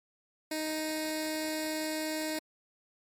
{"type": "tone with notch filter", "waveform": "10% pulse", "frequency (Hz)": 311.6, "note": "D#4", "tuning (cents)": 3, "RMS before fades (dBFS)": -34, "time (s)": [0.51, 2.39], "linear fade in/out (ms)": 5, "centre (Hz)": 1200, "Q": 0.8, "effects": ["MP3 64 kbps"]}